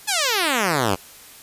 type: exponential sweep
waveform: 5% pulse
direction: down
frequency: 880 to 87.31 Hz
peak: -7 dBFS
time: 0.07-0.96 s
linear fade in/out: 20 ms
effects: white hiss -44 dBFS RMS until 1.42 s + resampled to 32000 Hz